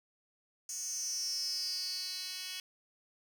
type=tone with high-pass filter sweep; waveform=10% pulse; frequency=370 Hz; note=F#4; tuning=in tune; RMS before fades=-38 dBFS; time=0.69-2.6 s; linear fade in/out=2 ms; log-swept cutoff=6800 to 3500 Hz; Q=9.2; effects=11-bit